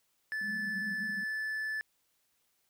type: tone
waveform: triangle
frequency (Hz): 1743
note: A6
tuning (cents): -17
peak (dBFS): -31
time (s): 0.32-1.81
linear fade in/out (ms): 0
type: band-pass noise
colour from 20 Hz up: pink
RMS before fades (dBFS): -44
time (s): 0.41-1.24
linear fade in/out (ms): 5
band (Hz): 190 to 220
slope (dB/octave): 96
effects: white hiss -75 dBFS RMS until 2.69 s